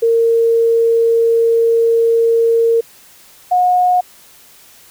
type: tone pair in turn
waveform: sine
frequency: 459.8 / 724.2 Hz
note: A#4 / F#5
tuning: -24 / -37 cents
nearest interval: minor sixth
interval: 787 cents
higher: second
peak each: -9 dBFS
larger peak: neither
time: 0.02-2.81 / 3.51-4.01 s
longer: first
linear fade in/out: 10 ms
effects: white hiss -44 dBFS RMS until 4.9 s